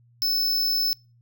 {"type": "tone", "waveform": "square", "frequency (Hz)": 5260, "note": "E8", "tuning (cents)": -5, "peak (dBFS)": -21, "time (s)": [0.22, 0.93], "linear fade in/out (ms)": 0, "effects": ["noise-tail reverb RT60 0.3 s tail -26 dB re dry", "added 119 Hz sine -55 dBFS peak until 1.21 s"]}